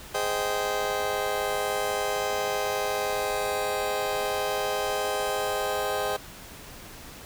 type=chord; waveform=30% pulse; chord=Ab major seventh; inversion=none; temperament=just; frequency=415.3 / 519.1 / 623 / 778.7 Hz; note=Ab4 / C5 / Eb5 / G5; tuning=0 / -14 / +2 / -12 cents; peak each=-29 dBFS; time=0.14-6.17 s; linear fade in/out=10 ms; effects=pink hiss -44 dBFS RMS until 7.25 s